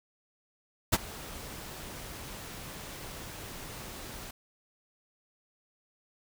pink noise with ADSR envelope, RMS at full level -22 dBFS, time 0.92-4.31 s, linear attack 16 ms, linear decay 33 ms, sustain -21 dB, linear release 5 ms, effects none

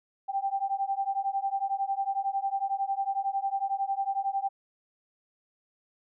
sine beating tone pair, 780 / 791 Hz, G5 / G5, -9 / +15 cents, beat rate 11 Hz, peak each -30 / -30 dBFS, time 0.28-4.49 s, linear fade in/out 20 ms, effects none

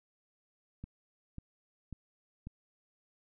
click train, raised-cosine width 5 ms, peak -30 dBFS, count 4, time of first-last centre 0.84-2.47 s, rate 1.84 Hz, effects none

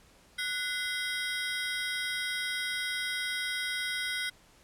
25% pulse ring-modulated tone, 1760 Hz, A6, in tune, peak -24 dBFS, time 0.38-4.3 s, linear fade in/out 10 ms, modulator 282 Hz, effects pink hiss -60 dBFS RMS until 4.63 s + low-pass 11000 Hz 12 dB/octave

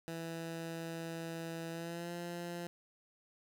15% pulse tone with pitch glide, 165.2 to 172.91 Hz, E3 to F3, +4 to -17 cents, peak -34 dBFS, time 0.08-2.67 s, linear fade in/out 0 ms, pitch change +79 cents, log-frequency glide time 1.7-2.12 s, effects none

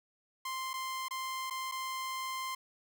sawtooth tone with dropouts, 1046.5 Hz, C6, in tune, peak -32 dBFS, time 0.45-2.55 s, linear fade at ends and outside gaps 5 ms, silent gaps 0.733-0.738 / 1.084-1.108 / 1.5-1.507 / 1.715-1.72 s, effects none

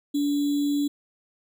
sine tone with sample-and-hold, 288.1 Hz, D4, 33 cents flat, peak -21 dBFS, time 0.14-0.88 s, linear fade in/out 10 ms, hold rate 3675 Hz, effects none

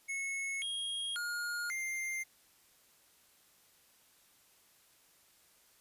square tone with pitch steps, 2191 / 3263 / 1426 / 2102 Hz, C#7 / G#7 / F6 / C7, -21 / -31 / +36 / +7 cents, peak -36 dBFS, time 0.08-2.24 s, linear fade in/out 20 ms, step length 540 ms, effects white hiss -66 dBFS RMS until 5.8 s + resampled to 32000 Hz

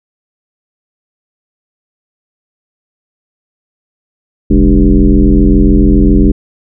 sine tone with frequency modulation, 120 Hz, B2, 49 cents flat, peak -3 dBFS, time 4.5-6.32 s, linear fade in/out 10 ms, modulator 87.2 Hz, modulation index 2.6, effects none

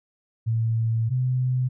sine tone pair in turn, 113.4 / 127.29 Hz, A#2 / C3, -47 / -47 cents, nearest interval major second, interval 200 cents, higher second, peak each -20 dBFS, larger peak neither, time 0.46-1.1 / 1.1-1.69 s, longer first, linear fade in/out 20 ms, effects none

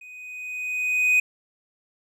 triangle tone with level ramp, 2496 Hz, D#7, 5 cents sharp, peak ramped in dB -40 to -13 dBFS, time 0.01-1.2 s, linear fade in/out 5 ms, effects none

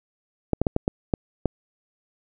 clicks, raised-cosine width 2 ms, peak -7 dBFS, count 7, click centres 0.533 / 0.616 / 0.668 / 0.764 / 0.879 / 1.138 / 1.457 s, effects none

